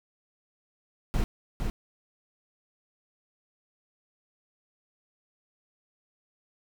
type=noise with echo; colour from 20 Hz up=brown; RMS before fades=-25 dBFS; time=1.14-1.24 s; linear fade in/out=0 ms; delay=460 ms; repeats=1; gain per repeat=-4 dB; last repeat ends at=1.7 s; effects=none